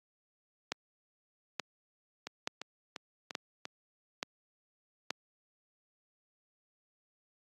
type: two click trains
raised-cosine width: 0.2 ms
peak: -22 / -15 dBFS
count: 5 / 6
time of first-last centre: 2.27-3.654 / 0.72-5.106 s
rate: 2.89 / 1.14 Hz
effects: high-pass 200 Hz 12 dB/octave + AAC 32 kbps